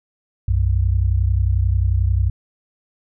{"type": "tone pair together", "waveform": "sine", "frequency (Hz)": [63, 94.25], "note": ["B1", "F#2"], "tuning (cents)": [35, 32], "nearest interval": "perfect fifth", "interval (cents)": 697, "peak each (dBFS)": -17, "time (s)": [0.48, 2.3], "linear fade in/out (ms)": 5, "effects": []}